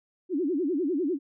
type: tone with vibrato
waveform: sine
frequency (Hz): 320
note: D#4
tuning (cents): +49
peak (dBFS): -24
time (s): 0.29-1.19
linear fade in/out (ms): 50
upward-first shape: sine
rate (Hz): 10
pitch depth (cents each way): 290
effects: none